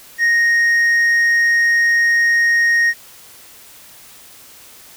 triangle tone with tanh clipping, 1864.7 Hz, A#6, in tune, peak -12 dBFS, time 0.18-2.94 s, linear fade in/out 50 ms, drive 8 dB, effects white hiss -42 dBFS RMS until 4.96 s

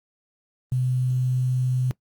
sine tone with quantisation, 127.1 Hz, C3, 50 cents flat, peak -20 dBFS, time 0.72-1.91 s, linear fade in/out 0 ms, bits 8, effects noise-tail reverb RT60 0.1 s tail -20 dB re dry + Opus 24 kbps

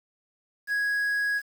triangle tone with quantisation, 1661.2 Hz, G#6, in tune, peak -22 dBFS, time 0.67-1.42 s, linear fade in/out 50 ms, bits 8, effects none

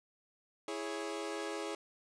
sawtooth chord, C# minor, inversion first, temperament equal, 329.6 / 415.3 / 554.4 Hz, E4 / G#4 / C#5, 0 / 0 / 0 cents, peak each -38 / -37 / -40 dBFS, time 0.68-1.75 s, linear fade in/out 2 ms, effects resampled to 22050 Hz + 12-bit

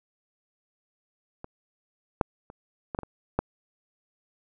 clicks, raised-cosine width 1 ms, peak -24 / -7 / -29 / -18 / -13 / -25 / -9 dBFS, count 7, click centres 1.444 / 2.212 / 2.501 / 2.948 / 2.989 / 3.033 / 3.39 s, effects none

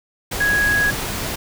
sine tone in noise, 1661.2 Hz, G#6, in tune, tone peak -15 dBFS, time 0.4-0.91 s, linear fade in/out 10 ms, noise pink, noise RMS -25 dBFS, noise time 0.31-1.36 s, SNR +7 dB, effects none

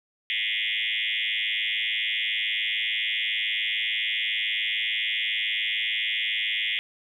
sine tone with frequency modulation, 2700 Hz, E7, 41 cents sharp, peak -24 dBFS, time 0.3-6.79 s, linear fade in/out 0 ms, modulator 107 Hz, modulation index 7.1, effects 10-bit

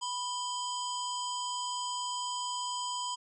harmonic tone with a mistuned harmonic, 987.8 Hz, B5, in tune, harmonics 1 / 3 / 5 / 7 / 8, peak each -35 / -40 / -42 / -43 / -44 dBFS, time 0.01-3.16 s, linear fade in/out 20 ms, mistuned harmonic 3, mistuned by +99 cents, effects none

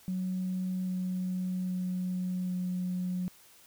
sine tone with pitch steps, 185 / 183.83 / 182.66 / 181.51 Hz, F#3 / F#3 / F#3 / F#3, 0 / -11 / -22 / -33 cents, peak -29 dBFS, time 0.08-3.28 s, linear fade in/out 0 ms, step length 800 ms, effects tanh soft clip ceiling -25 dBFS + white hiss -58 dBFS RMS until 3.66 s

